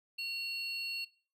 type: tone pair together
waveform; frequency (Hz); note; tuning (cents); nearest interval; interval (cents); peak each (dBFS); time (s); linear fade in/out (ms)
triangle; 2747 / 4380; F7 / C#8; -29 / -22; minor sixth; 807; -36 / -39; 0.18-1.05; 10
effects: noise-tail reverb RT60 0.4 s tail -20 dB re dry